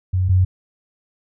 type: tone pair in turn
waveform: sine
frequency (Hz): 92.4 / 92.4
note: F#2 / F#2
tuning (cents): -2 / -2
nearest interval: unison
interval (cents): 0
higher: neither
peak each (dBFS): -15 / -11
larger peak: second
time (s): 0.13-0.29 / 0.29-0.45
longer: neither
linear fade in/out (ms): 10
effects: none